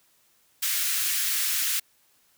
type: high-pass noise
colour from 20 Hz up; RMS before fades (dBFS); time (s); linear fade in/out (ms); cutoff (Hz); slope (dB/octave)
white; -26; 0.62-1.8; 10; 1500; 24
effects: white hiss -64 dBFS RMS until 2.37 s